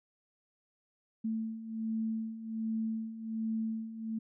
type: beating tone pair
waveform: sine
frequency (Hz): 221.4 / 222.7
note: A3 / A3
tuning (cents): +11 / +21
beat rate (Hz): 1.3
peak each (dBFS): -39 / -34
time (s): 1.24-4.19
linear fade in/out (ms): 10
effects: none